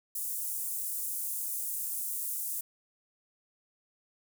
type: high-pass noise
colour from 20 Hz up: pink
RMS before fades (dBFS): -35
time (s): 0.15-2.61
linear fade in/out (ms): 5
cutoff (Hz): 9000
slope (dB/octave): 24
effects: none